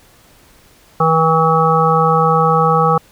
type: harmonic tone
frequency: 161.4 Hz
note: E3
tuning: 36 cents flat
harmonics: 1 / 3 / 5 / 7 / 8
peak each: -16 / -16 / -16 / -16 / -16 dBFS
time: 1-2.98 s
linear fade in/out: 5 ms
effects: pink hiss -48 dBFS RMS until 3.11 s